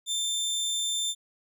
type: tone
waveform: 25% pulse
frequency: 3569 Hz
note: A7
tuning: 24 cents sharp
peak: -23 dBFS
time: 0.06-1.15 s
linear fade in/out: 50 ms
effects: none